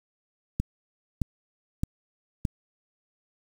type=click train; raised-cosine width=5 ms; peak=-13 dBFS; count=4; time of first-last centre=0.6-2.452 s; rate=1.62 Hz; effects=7-bit